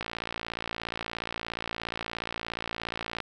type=click train; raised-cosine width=0.3 ms; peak=-16 dBFS; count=183; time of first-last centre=0.01-3.203 s; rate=57 Hz; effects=none